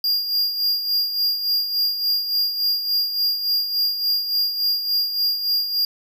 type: tone with tremolo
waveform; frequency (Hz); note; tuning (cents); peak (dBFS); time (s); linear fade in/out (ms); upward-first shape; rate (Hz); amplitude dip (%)
square; 4816; D8; +43; -17; 0.04-5.85; 2; sine; 3.5; 60
effects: none